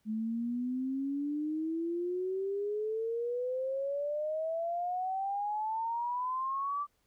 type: exponential sweep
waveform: sine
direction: up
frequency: 214 to 1174.7 Hz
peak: -31 dBFS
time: 0.05-6.87 s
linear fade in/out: 50 ms
effects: pink hiss -75 dBFS RMS until 7.06 s

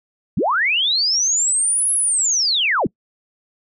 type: linear two-way sweep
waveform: sine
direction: up then down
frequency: 107.3 to 10900 to 107.3 Hz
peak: -15 dBFS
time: 0.37-2.87 s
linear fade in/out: 5 ms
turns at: 1.94 s
effects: noise-tail reverb RT60 0.1 s tail -26 dB re dry

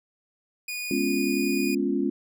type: tone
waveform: sawtooth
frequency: 2459 Hz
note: D#7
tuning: 21 cents flat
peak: -27 dBFS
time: 0.68-1.75 s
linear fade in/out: 5 ms
type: chord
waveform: sine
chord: C# dominant seventh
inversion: second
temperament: equal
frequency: 207.7 / 246.9 / 277.2 / 349.2 Hz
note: G#3 / B3 / C#4 / E#4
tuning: 0 / 0 / 0 / 0 cents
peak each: -29 / -30 / -26 / -28 dBFS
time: 0.91-2.1 s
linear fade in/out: 2 ms
effects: none

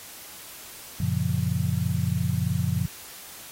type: chord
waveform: sine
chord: Gb major seventh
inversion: none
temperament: just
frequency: 92.5 / 115.62 / 138.75 / 173.43 Hz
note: Gb2 / Bb2 / Db3 / F3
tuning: 0 / -14 / +2 / -12 cents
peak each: -28 dBFS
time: 1-2.86 s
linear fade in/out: 5 ms
effects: white hiss -43 dBFS RMS until 3.51 s + AAC 48 kbps

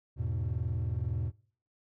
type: chord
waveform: triangle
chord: E major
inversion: none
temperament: equal with one note detuned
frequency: 81.84 / 103.83 / 123.47 Hz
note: E2 / G#2 / B2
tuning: -12 / 0 / 0 cents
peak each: -32 dBFS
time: 0.16-1.32 s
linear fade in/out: 50 ms
effects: noise-tail reverb RT60 0.5 s tail -25 dB re dry + tanh soft clip ceiling -22 dBFS

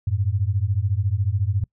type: beating tone pair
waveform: sine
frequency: 92.5 / 106.5 Hz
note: F#2 / G#2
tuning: 0 / +44 cents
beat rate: 14 Hz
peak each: -22 dBFS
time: 0.07-1.64 s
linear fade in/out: 5 ms
effects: noise-tail reverb RT60 0.1 s tail -25 dB re dry

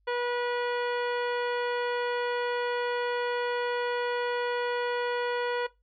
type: harmonic tone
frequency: 485.9 Hz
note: B4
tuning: 28 cents flat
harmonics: 1 / 2 / 3 / 4 / 5 / 6 / 7 / 9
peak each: -29 / -34 / -37 / -40 / -44 / -46 / -46 / -51 dBFS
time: 0.07-5.67 s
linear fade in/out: 10 ms
effects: noise-tail reverb RT60 0.2 s tail -19 dB re dry + added 50 Hz sine -66 dBFS peak until 5.82 s

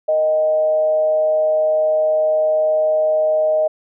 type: tone with frequency modulation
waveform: sine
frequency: 622.3 Hz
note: D#5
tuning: in tune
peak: -13 dBFS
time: 0.08-3.68 s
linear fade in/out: 10 ms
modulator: 162 Hz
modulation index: 0.27
effects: none

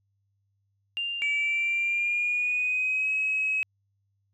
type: tone with exponential decay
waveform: sine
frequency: 2794 Hz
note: F7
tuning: in tune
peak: -26 dBFS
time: 0.97-3.14 s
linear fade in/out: 0 ms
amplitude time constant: 470 ms
type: tone with pitch glide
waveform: sine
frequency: 2304 to 2556 Hz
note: D7 to D#7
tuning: -34 to +46 cents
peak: -23 dBFS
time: 1.22-3.63 s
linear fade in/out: 0 ms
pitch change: +180 cents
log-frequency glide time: 1.33-3.11 s
effects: tanh soft clip ceiling -18 dBFS + added 99 Hz sine -70 dBFS peak until 4.33 s

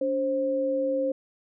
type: tone pair together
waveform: sine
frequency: 286.3 / 529 Hz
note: D4 / C5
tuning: -44 / +19 cents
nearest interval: major seventh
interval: 1063 cents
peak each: -30 / -24 dBFS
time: 0.01-1.12 s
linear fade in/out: 5 ms
effects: none

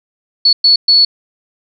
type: tone bursts at uneven times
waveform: sine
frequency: 4414 Hz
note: C#8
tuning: 8 cents flat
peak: -5 dBFS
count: 3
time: 0.45-0.53 / 0.64-0.76 / 0.88-1.05 s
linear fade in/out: 5 ms
effects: none

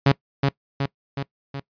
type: tone with echo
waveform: sawtooth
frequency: 138.59 Hz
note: C#3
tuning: in tune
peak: -9 dBFS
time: 0.06-0.12 s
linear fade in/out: 5 ms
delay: 370 ms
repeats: 4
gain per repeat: -4 dB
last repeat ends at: 1.6 s
effects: noise-tail reverb RT60 0.1 s tail -22 dB re dry + resampled to 11025 Hz

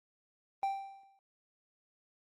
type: tone with exponential decay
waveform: triangle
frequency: 784 Hz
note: G5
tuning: in tune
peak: -26 dBFS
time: 0.63-1.19 s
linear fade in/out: 1 ms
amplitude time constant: 120 ms
effects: Opus 24 kbps

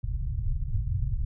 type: low-pass noise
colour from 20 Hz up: pink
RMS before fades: -28 dBFS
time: 0.03-1.25 s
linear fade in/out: 10 ms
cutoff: 130 Hz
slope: 48 dB/octave
effects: none

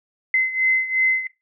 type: beating tone pair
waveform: sine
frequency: 2053 / 2055.8 Hz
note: C7 / C7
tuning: -33 / -31 cents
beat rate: 2.8 Hz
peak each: -18 / -22 dBFS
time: 0.34-1.27 s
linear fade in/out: 2 ms
effects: noise-tail reverb RT60 0.2 s tail -19 dB re dry

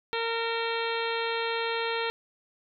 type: harmonic tone with a mistuned harmonic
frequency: 459.4 Hz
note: A#4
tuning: 25 cents flat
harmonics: 1 / 2 / 3 / 4 / 5 / 6 / 7 / 8 / 9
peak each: -31 / -34 / -36 / -37 / -38 / -39 / -39 / -40 / -41 dBFS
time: 0.13-2.1 s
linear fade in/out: 0 ms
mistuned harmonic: 6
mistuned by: -40 cents
effects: none

